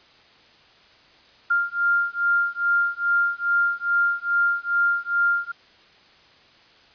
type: beating tone pair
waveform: sine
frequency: 1396.9 / 1399.3 Hz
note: F6 / F6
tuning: 0 / +3 cents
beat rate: 2.4 Hz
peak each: -22 dBFS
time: 1.5-5.52 s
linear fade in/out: 10 ms
effects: white hiss -53 dBFS RMS until 6.94 s + resampled to 11025 Hz